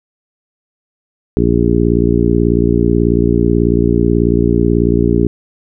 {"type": "harmonic tone", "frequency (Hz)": 58.27, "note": "A#1", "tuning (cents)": 0, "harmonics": [1, 2, 3, 4, 5, 6, 7], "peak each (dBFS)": [-17, -17, -17, -17, -17, -17, -17], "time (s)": [1.37, 5.27], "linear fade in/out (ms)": 0, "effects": []}